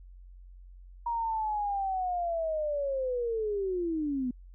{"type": "linear sweep", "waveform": "sine", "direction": "down", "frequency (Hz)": [948, 242.2], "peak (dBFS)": -28, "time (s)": [1.06, 4.31], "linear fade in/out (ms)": 5, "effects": ["added 45 Hz sine -47 dBFS peak until 4.54 s"]}